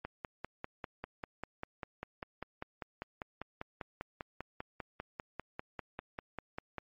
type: click train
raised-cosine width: 0.5 ms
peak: -24 dBFS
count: 35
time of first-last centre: 0.05-6.783 s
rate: 5.05 Hz
effects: MP3 32 kbps